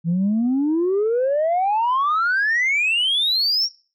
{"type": "exponential sweep", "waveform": "sine", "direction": "up", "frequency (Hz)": [162, 5690], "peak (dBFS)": -15, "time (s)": [0.04, 3.69], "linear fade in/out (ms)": 50, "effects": ["noise-tail reverb RT60 0.4 s tail -23 dB re dry", "tanh soft clip ceiling -14 dBFS"]}